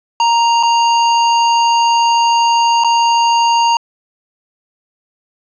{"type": "tone with dropouts", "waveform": "square", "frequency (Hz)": 933, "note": "A#5", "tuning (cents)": 1, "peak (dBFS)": -10, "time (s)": [0.2, 3.77], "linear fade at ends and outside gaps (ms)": 2, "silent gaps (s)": [[0.629, 0.633], [2.838, 2.845]], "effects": ["resampled to 16000 Hz", "8-bit"]}